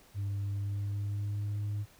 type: tone with pitch glide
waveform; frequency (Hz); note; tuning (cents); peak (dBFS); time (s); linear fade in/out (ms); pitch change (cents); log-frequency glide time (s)
sine; 100 to 103.35; G2 to G#2; +35 to -8; -29; 0.14-1.86; 50; +57; 0.44-1.58
effects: tanh soft clip ceiling -30 dBFS + pink hiss -60 dBFS RMS until 1.99 s